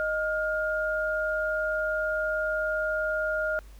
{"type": "tone pair together", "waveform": "sine", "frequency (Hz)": [622, 1415.4], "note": ["D#5", "F6"], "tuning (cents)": [-1, 23], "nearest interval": "octave + major second", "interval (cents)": 1424, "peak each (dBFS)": -28, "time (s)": [0, 3.59], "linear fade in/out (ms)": 0, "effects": ["added 50 Hz sine -45 dBFS peak until 3.79 s", "pink hiss -58 dBFS RMS until 3.79 s"]}